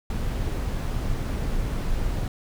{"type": "noise", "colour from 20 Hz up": "brown", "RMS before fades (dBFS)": -26, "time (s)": [0.1, 2.28], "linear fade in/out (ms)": 2, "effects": []}